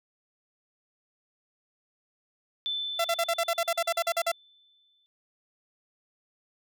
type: tone with exponential decay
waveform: sine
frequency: 3523 Hz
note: A7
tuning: 1 cent sharp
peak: -27 dBFS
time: 2.66-5.06 s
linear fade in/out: 0 ms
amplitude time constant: 520 ms
type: tone bursts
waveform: sawtooth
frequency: 675 Hz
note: E5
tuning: 41 cents sharp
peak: -20 dBFS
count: 14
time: 2.99-4.318 s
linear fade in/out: 5 ms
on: 54 ms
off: 44 ms
effects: none